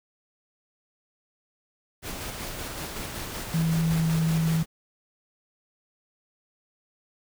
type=noise with tremolo; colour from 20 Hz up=pink; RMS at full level=-34 dBFS; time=2.02-4.66 s; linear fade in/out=50 ms; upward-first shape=square; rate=5.3 Hz; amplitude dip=25%
type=tone with pitch glide; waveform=sine; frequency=163.2 to 161.89 Hz; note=E3 to E3; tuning=-17 to -31 cents; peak=-21 dBFS; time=3.54-4.63 s; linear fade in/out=5 ms; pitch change=-14 cents; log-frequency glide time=3.81-4.17 s
effects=none